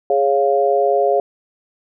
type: chord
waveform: sine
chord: Db major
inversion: second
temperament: equal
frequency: 415.3 / 554.4 / 698.5 Hz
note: Ab4 / Db5 / F5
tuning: 0 / 0 / 0 cents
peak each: -17 dBFS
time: 0.1-1.2 s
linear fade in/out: 2 ms
effects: none